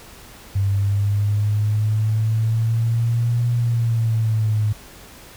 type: exponential two-way sweep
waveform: sine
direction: up then down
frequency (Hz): 98 to 120.1 to 105.6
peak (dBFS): -16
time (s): 0.55-4.73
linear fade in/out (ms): 10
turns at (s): 3.51
effects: added 50 Hz sine -51 dBFS peak until 5.36 s + pink hiss -43 dBFS RMS until 5.36 s

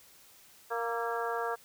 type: harmonic tone with a mistuned harmonic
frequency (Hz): 233.1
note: A#3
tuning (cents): 0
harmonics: 2 / 3 / 4 / 5 / 6 / 7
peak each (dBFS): -35 / -37 / -38 / -39 / -40 / -40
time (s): 0.7-1.56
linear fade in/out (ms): 20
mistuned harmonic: 6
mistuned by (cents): -47
effects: white hiss -58 dBFS RMS until 1.64 s

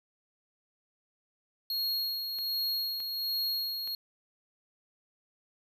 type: tone with tremolo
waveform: square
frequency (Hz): 4291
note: C8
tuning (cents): +43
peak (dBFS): -29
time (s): 1.7-3.95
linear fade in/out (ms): 2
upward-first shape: sine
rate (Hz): 1.3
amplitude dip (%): 45
type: clicks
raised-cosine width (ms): 0.2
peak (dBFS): -31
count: 3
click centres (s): 2.387 / 3.003 / 3.875
effects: none

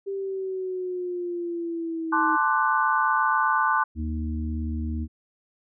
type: exponential sweep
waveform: sine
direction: down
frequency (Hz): 395.3 to 314.7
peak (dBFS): -27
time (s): 0.06-2.37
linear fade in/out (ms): 20
type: chord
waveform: sine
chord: D dominant seventh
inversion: second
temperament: equal with one note detuned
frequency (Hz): 880 / 1046.5 / 1174.7 / 1492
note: A5 / C6 / D6 / F#6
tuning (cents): 0 / 0 / 0 / +14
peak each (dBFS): -25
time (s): 2.12-3.84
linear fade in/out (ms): 10
type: harmonic tone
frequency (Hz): 77.78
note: D#2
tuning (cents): 0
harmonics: 1 / 3 / 4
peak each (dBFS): -27 / -32 / -37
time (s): 3.95-5.08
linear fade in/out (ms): 50
effects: none

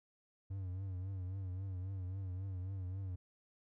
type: tone with vibrato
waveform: triangle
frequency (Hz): 94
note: F#2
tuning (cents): +28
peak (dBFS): -37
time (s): 0.5-3.16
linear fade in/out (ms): 10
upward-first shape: triangle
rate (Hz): 3.7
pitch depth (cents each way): 88
effects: none

